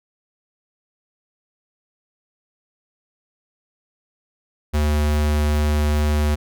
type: tone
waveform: square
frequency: 74.8 Hz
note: D2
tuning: 32 cents sharp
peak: -17 dBFS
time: 4.73-6.36 s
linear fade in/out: 20 ms
effects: none